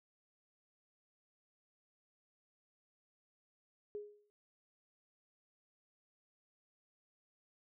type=tone with exponential decay; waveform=sine; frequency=415.3 Hz; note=G#4; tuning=in tune; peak=-38 dBFS; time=3.95-4.3 s; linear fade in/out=0 ms; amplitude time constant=75 ms; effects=none